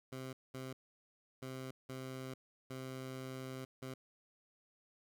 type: tone bursts at uneven times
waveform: 15% pulse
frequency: 130.81 Hz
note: C3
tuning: in tune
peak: -37 dBFS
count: 6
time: 0.12-0.33 / 0.54-0.73 / 1.42-1.71 / 1.89-2.34 / 2.7-3.65 / 3.82-3.94 s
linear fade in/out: 5 ms
effects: none